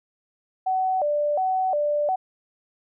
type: tone with vibrato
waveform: sine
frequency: 666 Hz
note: E5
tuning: 18 cents sharp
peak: -20 dBFS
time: 0.66-2.16 s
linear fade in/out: 10 ms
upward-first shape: square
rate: 1.4 Hz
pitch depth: 210 cents each way
effects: none